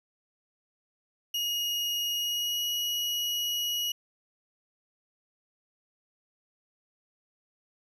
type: tone with pitch glide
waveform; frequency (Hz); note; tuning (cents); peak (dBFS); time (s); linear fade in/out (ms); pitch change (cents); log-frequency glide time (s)
35% pulse; 2876 to 2906; F#7 to F#7; -50 to -32; -26; 1.34-3.92; 5; +18; 2.13-2.62
effects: none